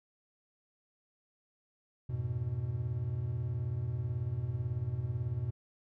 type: chord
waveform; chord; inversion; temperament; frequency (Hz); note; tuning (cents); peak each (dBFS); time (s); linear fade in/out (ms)
triangle; F diminished; none; equal with one note detuned; 87.31 / 105.21 / 123.47; F2 / Ab2 / Cb3; 0 / +23 / 0; -38 / -37 / -32; 2.09-5.51; 10
effects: none